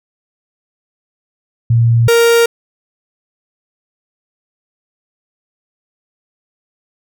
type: tone pair in turn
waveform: sine / 45% pulse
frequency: 116.54 / 466.2 Hz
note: A#2 / A#4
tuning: 0 / 0 cents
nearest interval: 2 octaves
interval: 2400 cents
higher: second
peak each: -7 dBFS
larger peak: neither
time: 1.7-2.08 / 2.08-2.46 s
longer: neither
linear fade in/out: 5 ms
effects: none